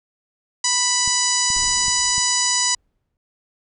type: harmonic tone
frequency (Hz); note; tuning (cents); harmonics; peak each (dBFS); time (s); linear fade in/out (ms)
987.8; B5; 0; 1 / 2 / 3 / 4 / 5 / 6 / 7 / 8 / 9; -27 / -28 / -30 / -28 / -23 / -24 / -22 / -28 / -31; 0.64-2.75; 5
type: clicks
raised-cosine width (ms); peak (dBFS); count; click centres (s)
5; -23; 4; 1.077 / 1.503 / 1.882 / 2.181
type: noise with exponential decay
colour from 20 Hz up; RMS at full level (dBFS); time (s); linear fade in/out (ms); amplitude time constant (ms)
brown; -34; 1.56-3.17; 1; 350
effects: none